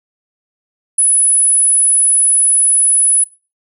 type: tone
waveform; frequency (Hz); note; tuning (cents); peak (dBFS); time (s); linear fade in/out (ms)
sine; 10120; D#9; +28; -8; 0.98-3.24; 5
effects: noise-tail reverb RT60 0.3 s tail -17 dB re dry